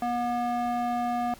square tone with band-pass filter, 241 Hz, B3, 42 cents flat, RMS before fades -28 dBFS, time 0.02-1.34 s, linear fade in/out 2 ms, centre 720 Hz, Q 1.8, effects pink hiss -51 dBFS RMS until 1.39 s

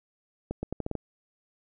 accelerating click train, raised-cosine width 2 ms, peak -18 dBFS, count 7, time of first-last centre 0.51-0.953 s, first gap 120 ms, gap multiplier 0.8, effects none

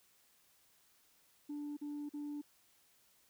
sine tone bursts, 292.8 Hz, D4, 5 cents flat, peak -38 dBFS, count 3, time 1.49-2.416 s, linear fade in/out 10 ms, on 280 ms, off 43 ms, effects tanh soft clip ceiling -38 dBFS + white hiss -70 dBFS RMS until 3.29 s

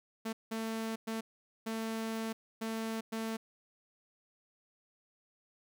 sawtooth tone bursts at uneven times, 223.5 Hz, A3, 27 cents sharp, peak -31 dBFS, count 6, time 0.25-0.33 / 0.51-0.96 / 1.07-1.21 / 1.66-2.33 / 2.61-3.01 / 3.12-3.37 s, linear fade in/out 10 ms, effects none

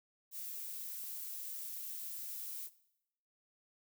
violet noise, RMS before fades -44 dBFS, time 0.31-2.7 s, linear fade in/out 50 ms, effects noise-tail reverb RT60 0.8 s tail -18 dB re dry

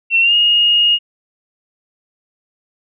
sine tone with pitch glide, 2708 to 2859 Hz, E7 to F7, +46 to +40 cents, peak -9 dBFS, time 0.1-0.99 s, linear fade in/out 50 ms, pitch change +94 cents, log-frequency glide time 0.21-0.34 s, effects none

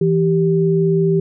sine tone pair together, 164.81 / 390.7 Hz, E3 / G4, 0 / -6 cents, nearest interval octave + minor third, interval 1494 cents, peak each -15 / -15 dBFS, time 0.01-1.2 s, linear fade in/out 5 ms, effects none

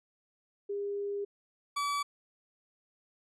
sine / 40% pulse tone pair in turn, 404.1 / 1146.9 Hz, G#4 / D6, -47 / -41 cents, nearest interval octave + tritone, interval 1806 cents, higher second, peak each -32 / -29 dBFS, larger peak second, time 0.69-1.25 / 1.76-2.03 s, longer first, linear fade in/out 10 ms, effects low-pass 10000 Hz 12 dB/octave

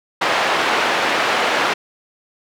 pink band-pass noise, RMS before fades -18 dBFS, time 0.21-1.74 s, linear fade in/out 10 ms, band 540 to 2900 Hz, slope 12 dB/octave, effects none

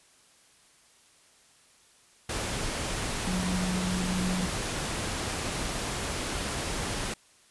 sine tone in noise, 182.9 Hz, F#3, 20 cents flat, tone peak -28 dBFS, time 3.27-4.46 s, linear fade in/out 5 ms, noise pink, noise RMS -32 dBFS, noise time 2.29-7.14 s, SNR +1 dB, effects white hiss -60 dBFS RMS until 7.5 s + resampled to 24000 Hz

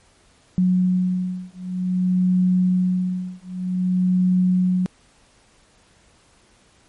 sine beating tone pair, 182.5 / 183.03 Hz, F#3 / F#3, -24 / -19 cents, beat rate 0.53 Hz, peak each -20 dBFS, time 0.58-4.86 s, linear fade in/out 0 ms, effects pink hiss -56 dBFS RMS until 6.88 s + MP3 48 kbps

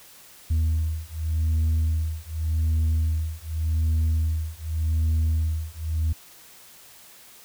sine beating tone pair, 79.2 / 80.06 Hz, D#2 / D#2, +31 / +50 cents, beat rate 0.86 Hz, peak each -22 dBFS, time 0.5-6.13 s, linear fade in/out 10 ms, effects tanh soft clip ceiling -18 dBFS + white hiss -49 dBFS RMS until 7.44 s

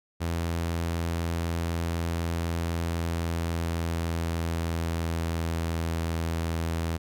sawtooth tone with pitch glide, 84 to 82.56 Hz, E2 to E2, +33 to +3 cents, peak -23 dBFS, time 0.2-6.98 s, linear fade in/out 20 ms, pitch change -30 cents, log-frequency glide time 2.76-5.93 s, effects none

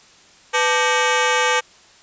15% pulse ring-modulated tone, 688 Hz, F5, 26 cents flat, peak -6 dBFS, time 0.53-1.61 s, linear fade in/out 20 ms, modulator 190 Hz, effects white hiss -49 dBFS RMS until 2.02 s + resampled to 16000 Hz

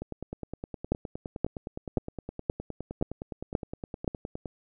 two click trains, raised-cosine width 2 ms, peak -11 / -22 dBFS, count 7 / 44, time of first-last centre 0.92-4.078 / 0.02-4.458 s, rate 1.9 / 9.69 Hz, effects none

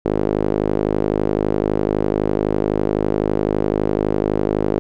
sawtooth tone with band-pass filter, 51.91 Hz, G#1, in tune, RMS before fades -19 dBFS, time 0.05-4.79 s, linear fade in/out 0 ms, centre 400 Hz, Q 2, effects none

